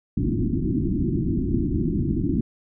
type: low-pass noise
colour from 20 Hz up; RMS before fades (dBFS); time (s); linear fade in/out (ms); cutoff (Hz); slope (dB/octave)
white; -23; 0.17-2.41; 5; 350; 96
effects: none

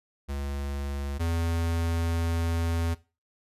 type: tone pair in turn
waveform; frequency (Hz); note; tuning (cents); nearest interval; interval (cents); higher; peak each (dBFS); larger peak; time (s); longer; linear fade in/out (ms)
square; 70.2 / 83.48; C#2 / E2; +22 / +22; minor third; 300; second; -31 / -26; second; 0.28-1.19 / 1.19-2.95; second; 20
effects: noise-tail reverb RT60 0.3 s tail -18 dB re dry + resampled to 32000 Hz

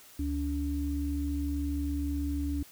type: tone pair together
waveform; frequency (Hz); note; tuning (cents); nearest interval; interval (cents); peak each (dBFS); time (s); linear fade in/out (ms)
sine; 71.7 / 286.8; D2 / D4; -41 / -41; 2 octaves; 2400; -31 / -32; 0.19-2.63; 5
effects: white hiss -54 dBFS RMS until 2.71 s

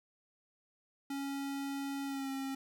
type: tone with pitch glide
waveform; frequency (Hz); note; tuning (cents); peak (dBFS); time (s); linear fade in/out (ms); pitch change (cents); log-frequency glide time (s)
square; 277.2 to 269.8; C#4 to C#4; 0 to -47; -37; 1.1-2.55; 5; -47; 2.05-2.3
effects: 12-bit

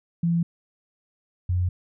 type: tone pair in turn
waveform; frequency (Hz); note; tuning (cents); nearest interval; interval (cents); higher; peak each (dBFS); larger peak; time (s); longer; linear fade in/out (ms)
sine; 169.3 / 89.68; E3 / F2; +46 / +46; major seventh; 1100; first; -19 / -20; first; 0.23-0.43 / 1.49-1.69; neither; 5
effects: none

